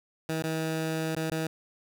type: tone with dropouts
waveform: 15% pulse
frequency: 160 Hz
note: D#3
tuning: 49 cents sharp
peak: -22 dBFS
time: 0.29-1.47 s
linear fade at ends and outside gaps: 2 ms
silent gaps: 0.423-0.439 / 1.151-1.165 / 1.299-1.316 s
effects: none